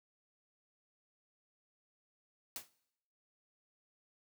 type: noise with exponential decay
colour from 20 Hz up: white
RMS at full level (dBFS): -39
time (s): 2.56-2.7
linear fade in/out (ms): 1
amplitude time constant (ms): 29
effects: noise-tail reverb RT60 0.8 s tail -21 dB re dry + high-pass 80 Hz 12 dB/octave